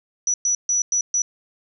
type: tone bursts at uneven times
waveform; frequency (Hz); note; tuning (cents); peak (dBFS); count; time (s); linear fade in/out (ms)
sine; 5900; F#8; -6; -17; 5; 0.27-0.34 / 0.45-0.55 / 0.69-0.82 / 0.92-1.01 / 1.14-1.22; 2
effects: none